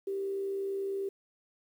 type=tone with frequency modulation; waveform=sine; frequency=392 Hz; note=G4; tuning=in tune; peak=-31 dBFS; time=0.07-1.09 s; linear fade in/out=5 ms; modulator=71 Hz; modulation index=0.22; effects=10-bit